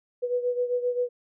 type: beating tone pair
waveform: sine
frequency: 490 / 497.6 Hz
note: B4 / B4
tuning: -14 / +13 cents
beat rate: 7.6 Hz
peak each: -25 / -30 dBFS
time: 0.22-1.09 s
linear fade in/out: 20 ms
effects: none